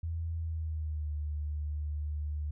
sine tone with pitch glide, 82.41 to 74.7 Hz, E2 to D2, 0 to +30 cents, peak -32 dBFS, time 0.03-2.51 s, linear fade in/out 5 ms, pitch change -170 cents, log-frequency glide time 0.37-1.13 s, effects none

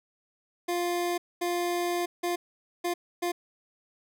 25% pulse tone bursts at uneven times, 350 Hz, F4, 4 cents sharp, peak -23 dBFS, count 5, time 0.68-1.18 / 1.41-2.06 / 2.23-2.36 / 2.84-2.94 / 3.22-3.32 s, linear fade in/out 10 ms, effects none

